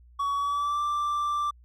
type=tone with pitch glide; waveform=triangle; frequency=1127 to 1176.2 Hz; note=C#6 to D6; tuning=+28 to +2 cents; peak=-23 dBFS; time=0.19-1.51 s; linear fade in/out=10 ms; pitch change=+74 cents; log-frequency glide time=0.35-0.81 s; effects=added 60 Hz sine -51 dBFS peak until 1.64 s